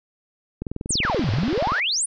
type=click train; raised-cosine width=3 ms; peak=-15 dBFS; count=24; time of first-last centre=0.62-1.72 s; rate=20.9 Hz
type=exponential two-way sweep; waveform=sine; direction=down then up; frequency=10010 to 92.5 to 10010 Hz; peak=-20 dBFS; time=0.89-2.06 s; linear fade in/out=10 ms; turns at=1.31 s
type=band-pass noise; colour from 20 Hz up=pink; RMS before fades=-34 dBFS; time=1.03-1.8 s; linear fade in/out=2 ms; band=480 to 5100 Hz; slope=48 dB/octave
effects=none